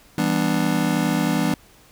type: chord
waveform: square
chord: E minor seventh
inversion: none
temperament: just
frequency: 164.81 / 197.78 / 247.2 / 296.7 Hz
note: E3 / G3 / B3 / D4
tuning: 0 / +16 / +2 / +18 cents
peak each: -25 dBFS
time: 0.18-1.54 s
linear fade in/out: 2 ms
effects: pink hiss -52 dBFS RMS until 1.91 s